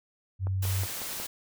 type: tone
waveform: sine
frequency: 95.2 Hz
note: F#2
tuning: 50 cents sharp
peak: -26 dBFS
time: 0.39-0.87 s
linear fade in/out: 50 ms
type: click train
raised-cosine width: 1 ms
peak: -26 dBFS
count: 5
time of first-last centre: 0.47-1.2 s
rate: 5.48 Hz
type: noise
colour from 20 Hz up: white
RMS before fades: -36 dBFS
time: 0.62-1.27 s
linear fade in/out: 10 ms
effects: none